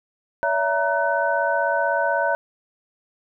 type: tone cluster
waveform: sine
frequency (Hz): 569 / 665 / 938 / 1506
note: C#5 / E5 / A#5 / F#6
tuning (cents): +45 / +15 / +11 / +30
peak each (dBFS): -24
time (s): 0.43-2.35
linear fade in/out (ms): 0
effects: none